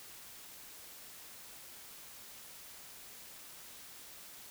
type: silence
effects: white hiss -52 dBFS RMS until 4.5 s